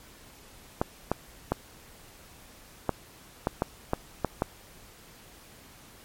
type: clicks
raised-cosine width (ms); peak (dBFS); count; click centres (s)
1; -10; 9; 0.815 / 1.116 / 1.52 / 2.893 / 3.471 / 3.621 / 3.934 / 4.247 / 4.421
effects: pink hiss -52 dBFS RMS until 6.04 s + MP3 64 kbps